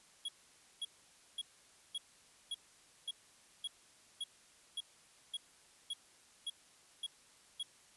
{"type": "tone bursts", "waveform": "square", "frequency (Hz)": 3322, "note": "G#7", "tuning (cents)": 0, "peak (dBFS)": -38, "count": 14, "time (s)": [0.25, 7.63], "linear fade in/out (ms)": 5, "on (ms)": 35, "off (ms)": 530, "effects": ["white hiss -64 dBFS RMS until 7.96 s", "resampled to 24000 Hz"]}